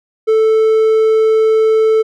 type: tone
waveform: triangle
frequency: 440 Hz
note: A4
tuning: in tune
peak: -6 dBFS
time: 0.27-2.03 s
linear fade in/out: 20 ms
effects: none